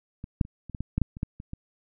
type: clicks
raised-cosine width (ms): 5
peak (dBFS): -24 / -8 / -30 / -28 / -22 / -17 / -12 / -10 / -27 / -15 / -27 / -23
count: 12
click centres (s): 0.241 / 0.412 / 0.451 / 0.697 / 0.748 / 0.806 / 0.98 / 1.017 / 1.169 / 1.231 / 1.401 / 1.534
effects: none